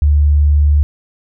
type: tone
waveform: sine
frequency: 73.42 Hz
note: D2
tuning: in tune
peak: -7 dBFS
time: 0.02-0.83 s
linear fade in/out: 0 ms
effects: none